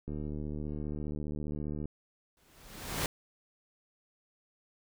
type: click train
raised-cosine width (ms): 3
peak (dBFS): -26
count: 134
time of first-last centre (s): 0.08-1.856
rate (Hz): 74.9
type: noise with exponential growth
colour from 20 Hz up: pink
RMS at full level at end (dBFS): -30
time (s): 2.37-3.06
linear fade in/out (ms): 1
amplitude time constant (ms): 150
effects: none